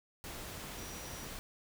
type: tone in noise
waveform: sine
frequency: 5800 Hz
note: F#8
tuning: 35 cents flat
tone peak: -52 dBFS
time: 0.78-1.25 s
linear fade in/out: 0 ms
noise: pink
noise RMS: -45 dBFS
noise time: 0.24-1.39 s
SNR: -10 dB
effects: none